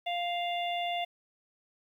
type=harmonic tone; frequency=698.5 Hz; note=F5; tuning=in tune; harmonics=1 / 3 / 4 / 5; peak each=-31 / -40 / -39 / -40 dBFS; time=0.06-1.05 s; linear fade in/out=10 ms; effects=10-bit